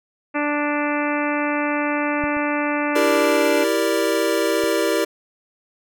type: harmonic tone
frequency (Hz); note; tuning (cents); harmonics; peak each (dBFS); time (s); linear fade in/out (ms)
293.7; D4; 0; 1 / 2 / 3 / 4 / 5 / 6 / 7 / 8 / 9; -23 / -26 / -28 / -29 / -30 / -31 / -31 / -32 / -33; 0.34-3.65; 20
type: clicks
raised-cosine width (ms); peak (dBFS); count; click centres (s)
5; -20 / -30 / -29; 3; 2.239 / 2.368 / 4.638
type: chord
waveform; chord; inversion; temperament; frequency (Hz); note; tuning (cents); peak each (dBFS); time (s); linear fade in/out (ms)
square; E half-diminished seventh; none; equal; 329.6 / 392 / 466.2 / 587.3; E4 / G4 / Bb4 / D5; 0 / 0 / 0 / 0; -24; 2.95-5.05; 10
effects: none